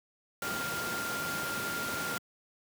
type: tone in noise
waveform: sine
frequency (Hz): 1396.9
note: F6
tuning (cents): 0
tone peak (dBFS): -35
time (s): 0.42-2.18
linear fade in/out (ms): 2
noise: pink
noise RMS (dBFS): -36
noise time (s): 0.42-2.18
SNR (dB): -2
effects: high-pass 150 Hz 12 dB/octave